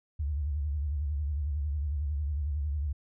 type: tone with vibrato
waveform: sine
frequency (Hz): 73.1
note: D2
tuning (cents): -7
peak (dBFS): -28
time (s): 0.19-2.93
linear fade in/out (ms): 10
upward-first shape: sine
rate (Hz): 11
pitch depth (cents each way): 120
effects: none